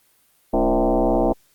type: tone with frequency modulation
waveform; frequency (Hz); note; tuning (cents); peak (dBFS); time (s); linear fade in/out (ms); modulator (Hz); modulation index
sine; 154.8; D#3; -9; -15; 0.53-1.33; 10; 124; 5.3
effects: white hiss -60 dBFS RMS until 1.54 s + Opus 32 kbps